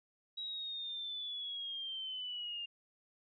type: linear sweep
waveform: sine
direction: down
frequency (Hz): 3864 to 2800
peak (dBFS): -39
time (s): 0.37-2.66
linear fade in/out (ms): 10
effects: none